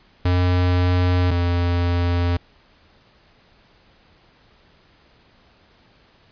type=tone pair in turn; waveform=square; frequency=89.8 / 87.34 Hz; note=F2 / F2; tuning=+49 / +1 cents; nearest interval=unison; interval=48 cents; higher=first; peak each=-16 / -18 dBFS; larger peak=first; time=0.25-1.31 / 1.31-2.37 s; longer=neither; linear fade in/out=5 ms; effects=pink hiss -55 dBFS RMS until 6.31 s + resampled to 11025 Hz